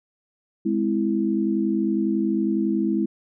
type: chord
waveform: sine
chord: Ab augmented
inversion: none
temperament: equal with one note detuned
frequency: 207.7 / 257.7 / 329.6 Hz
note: Ab3 / C4 / E4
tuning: 0 / -26 / 0 cents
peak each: -23 / -27 / -23 dBFS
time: 0.65-3.06 s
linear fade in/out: 10 ms
effects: none